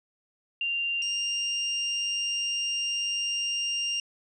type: tone pair in turn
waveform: sine / 30% pulse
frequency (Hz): 2783 / 2799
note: F7 / F7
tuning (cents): -7 / +3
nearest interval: unison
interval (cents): 10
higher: second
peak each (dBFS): -26 / -24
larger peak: second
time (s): 0.61-1.02 / 1.02-4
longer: second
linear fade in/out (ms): 2
effects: resampled to 22050 Hz